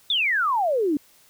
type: exponential sweep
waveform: sine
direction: down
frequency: 3646 to 275.3 Hz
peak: -19 dBFS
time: 0.1-0.97 s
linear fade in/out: 2 ms
effects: white hiss -56 dBFS RMS until 1.29 s